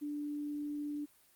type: tone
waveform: sine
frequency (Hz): 293.7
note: D4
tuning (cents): 0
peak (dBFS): -36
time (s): 0.01-1.06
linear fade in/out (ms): 20
effects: white hiss -66 dBFS RMS until 1.35 s + Opus 32 kbps